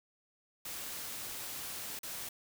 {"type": "noise with dropouts", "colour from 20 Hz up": "white", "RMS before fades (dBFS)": -42, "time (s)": [0.65, 2.29], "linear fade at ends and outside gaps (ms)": 5, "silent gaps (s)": [1.991, 2.031], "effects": []}